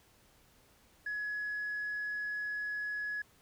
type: tone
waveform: sine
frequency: 1687 Hz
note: G#6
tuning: 27 cents sharp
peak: -33 dBFS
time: 1.06-3.22 s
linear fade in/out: 5 ms
effects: tanh soft clip ceiling -31 dBFS + pink hiss -65 dBFS RMS until 3.41 s